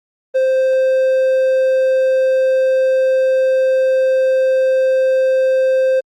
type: tone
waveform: triangle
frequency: 523.3 Hz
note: C5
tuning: in tune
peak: -9 dBFS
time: 0.34-6.01 s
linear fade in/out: 20 ms
effects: Opus 24 kbps